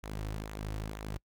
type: tone with flanger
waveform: sawtooth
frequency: 52.6 Hz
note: G#1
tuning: 23 cents sharp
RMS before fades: -39 dBFS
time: 0.03-1.18 s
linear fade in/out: 10 ms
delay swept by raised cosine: 0.2 to 5 ms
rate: 2.1 Hz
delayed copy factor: -0.5
effects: noise-tail reverb RT60 0.1 s tail -25 dB re dry